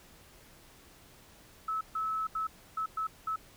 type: tone bursts at uneven times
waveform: sine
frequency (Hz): 1300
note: E6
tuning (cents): -24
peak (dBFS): -30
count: 6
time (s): 1.68-1.81 / 1.95-2.27 / 2.35-2.47 / 2.77-2.86 / 2.97-3.07 / 3.27-3.36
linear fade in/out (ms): 5
effects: pink hiss -57 dBFS RMS until 3.56 s